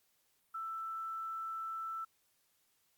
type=tone with quantisation; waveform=sine; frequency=1326 Hz; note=E6; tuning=10 cents sharp; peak=-38 dBFS; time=0.54-2.05 s; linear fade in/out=10 ms; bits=11; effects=white hiss -75 dBFS RMS until 2.97 s + Opus 48 kbps